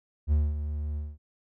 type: tone with ADSR envelope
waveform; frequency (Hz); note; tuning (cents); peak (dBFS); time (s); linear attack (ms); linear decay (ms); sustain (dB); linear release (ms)
triangle; 74.5; D2; +25; -17; 0.27-1.18; 51; 220; -10; 210
effects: none